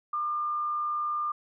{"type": "tone with frequency modulation", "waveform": "sine", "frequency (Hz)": 1200, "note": "D6", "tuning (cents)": 37, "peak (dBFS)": -27, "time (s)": [0.13, 1.32], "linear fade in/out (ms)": 5, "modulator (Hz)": 79.8, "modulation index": 0.25, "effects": []}